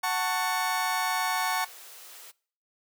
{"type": "chord", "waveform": "30% pulse", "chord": "F# minor", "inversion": "none", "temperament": "just", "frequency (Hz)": [740, 888, 1110], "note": ["F#5", "A5", "C#6"], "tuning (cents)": [0, 16, 2], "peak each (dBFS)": -28, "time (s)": [0.03, 1.65], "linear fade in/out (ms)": 10}
{"type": "high-pass noise", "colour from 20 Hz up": "white", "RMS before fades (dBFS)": -47, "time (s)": [1.36, 2.32], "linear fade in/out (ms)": 20, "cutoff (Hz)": 360, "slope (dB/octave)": 48}
{"effects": ["noise-tail reverb RT60 0.5 s tail -23 dB re dry"]}